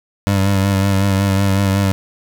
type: tone with vibrato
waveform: 25% pulse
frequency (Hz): 98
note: G2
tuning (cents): 0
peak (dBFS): -9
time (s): 0.27-1.92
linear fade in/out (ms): 0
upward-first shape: sine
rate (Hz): 5.4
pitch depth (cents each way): 35
effects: none